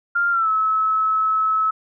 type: tone with pitch glide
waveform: sine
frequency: 1396.9 to 1295.8 Hz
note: F6 to E6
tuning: 0 to -30 cents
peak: -16 dBFS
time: 0.15-1.71 s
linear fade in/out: 10 ms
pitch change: -130 cents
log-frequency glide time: 0.31-0.49 s
effects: none